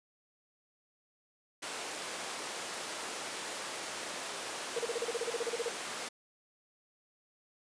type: high-pass noise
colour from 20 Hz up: pink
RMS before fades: -40 dBFS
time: 1.62-6.09 s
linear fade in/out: 10 ms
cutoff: 440 Hz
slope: 12 dB/octave
type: tone bursts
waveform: sine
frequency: 469.4 Hz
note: A#4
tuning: 12 cents sharp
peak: -31 dBFS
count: 15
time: 4.76-5.687 s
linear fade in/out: 5 ms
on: 31 ms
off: 33 ms
effects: resampled to 22050 Hz